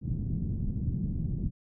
white low-pass noise, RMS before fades -31 dBFS, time 0.01-1.51 s, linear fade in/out 50 ms, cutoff 190 Hz, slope 24 dB/octave, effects none

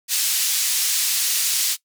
pink band-pass noise, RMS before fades -21 dBFS, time 0.08-1.77 s, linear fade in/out 50 ms, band 4300 to 16000 Hz, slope 12 dB/octave, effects noise-tail reverb RT60 0.1 s tail -19 dB re dry

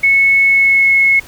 sine tone with pitch glide, 2200 to 2182 Hz, C#7 to C#7, -14 to -28 cents, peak -7 dBFS, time 0.03-1.2 s, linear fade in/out 10 ms, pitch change -14 cents, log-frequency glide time 0.45-0.94 s, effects pink hiss -38 dBFS RMS until 1.27 s

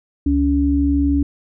sine tone pair together, 70.31 / 282.8 Hz, C#2 / C#4, +25 / +35 cents, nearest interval 2 octaves, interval 2410 cents, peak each -18 / -15 dBFS, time 0.26-1.23 s, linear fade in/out 5 ms, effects none

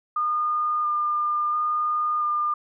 sine tone with vibrato, 1211 Hz, D#6, 47 cents flat, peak -21 dBFS, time 0.16-2.54 s, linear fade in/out 5 ms, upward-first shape square, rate 0.73 Hz, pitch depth 11 cents each way, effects none

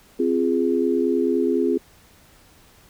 sine chord, F minor, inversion second, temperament equal with one note detuned, 261.6 / 345.8 / 415.3 Hz, C4 / F4 / Ab4, 0 / -17 / 0 cents, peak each -22 dBFS, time 0.19-1.78 s, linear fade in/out 10 ms, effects pink hiss -53 dBFS RMS until 2.89 s

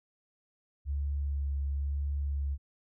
sine tone with vibrato, 70.5 Hz, C#2, 30 cents sharp, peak -29 dBFS, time 0.85-2.58 s, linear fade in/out 50 ms, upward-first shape sine, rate 1 Hz, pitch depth 17 cents each way, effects none

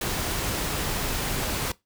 pink noise, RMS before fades -28 dBFS, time 0.01-1.72 s, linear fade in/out 5 ms, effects noise-tail reverb RT60 0.2 s tail -21 dB re dry

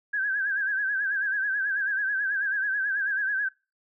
sine tone with vibrato, 1608 Hz, G6, 44 cents sharp, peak -24 dBFS, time 0.13-3.49 s, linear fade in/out 10 ms, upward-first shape sine, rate 9.2 Hz, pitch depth 86 cents each way, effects noise-tail reverb RT60 0.3 s tail -24 dB re dry

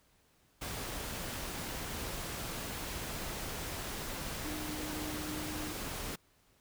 sine tone in noise, 304.5 Hz, D#4, 37 cents flat, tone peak -41 dBFS, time 4.44-5.73 s, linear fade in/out 10 ms, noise pink, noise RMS -40 dBFS, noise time 0.61-6.16 s, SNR -4 dB, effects pink hiss -69 dBFS RMS until 6.6 s

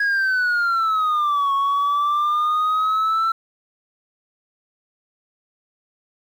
sine exponential two-way sweep, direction down then up, 1661.2 to 1102 to 1342 Hz, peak -14 dBFS, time 0-3.32 s, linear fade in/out 5 ms, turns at 1.53 s, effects tanh soft clip ceiling -16 dBFS + 8-bit

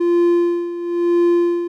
triangle tone with tremolo, 346 Hz, F4, 16 cents flat, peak -9 dBFS, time 0-1.68 s, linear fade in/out 10 ms, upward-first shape sine, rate 0.99 Hz, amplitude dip 75%, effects none

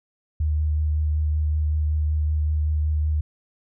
sine tone with vibrato, 76.3 Hz, D#2, 33 cents flat, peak -19 dBFS, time 0.4-3.21 s, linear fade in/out 5 ms, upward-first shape sine, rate 5.3 Hz, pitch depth 15 cents each way, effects none

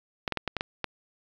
clicks, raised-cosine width 0.3 ms, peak -12 dBFS, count 7, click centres 0.278 / 0.323 / 0.373 / 0.477 / 0.567 / 0.609 / 0.843 s, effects resampled to 16000 Hz + 9-bit

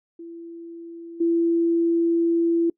sine tone with level steps, 336 Hz, E4, 33 cents sharp, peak -35 / -17 dBFS, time 0.19-2.7 s, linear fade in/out 5 ms, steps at 1.2 s, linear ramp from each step 10 ms, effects noise-tail reverb RT60 0.1 s tail -24 dB re dry

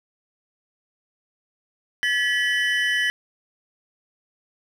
triangle tone cluster, 1714 / 1943 / 3015 Hz, A6 / B6 / F#7, -46 / -29 / +32 cents, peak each -22 / -21 / -25 dBFS, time 2.03-3.1 s, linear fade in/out 0 ms, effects none

